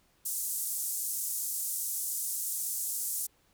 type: band-pass noise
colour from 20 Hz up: pink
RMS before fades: -34 dBFS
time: 0.25-3.27 s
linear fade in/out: 10 ms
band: 7500 to 16000 Hz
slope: 24 dB/octave
effects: pink hiss -68 dBFS RMS until 3.53 s